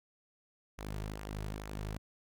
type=tone with flanger; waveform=sawtooth; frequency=51.91 Hz; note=G#1; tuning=in tune; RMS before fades=-41 dBFS; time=0.78-1.98 s; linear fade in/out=10 ms; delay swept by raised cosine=0.22 to 3.92 ms; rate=2.3 Hz; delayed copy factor=-0.5; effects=none